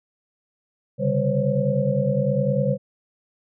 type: tone cluster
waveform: sine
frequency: 133.6 / 143.5 / 197.2 / 507 / 548 Hz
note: C3 / D3 / G3 / B4 / C#5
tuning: +36 / -40 / +11 / +45 / -20 cents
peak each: -25 dBFS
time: 0.98-2.78 s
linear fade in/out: 50 ms
effects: none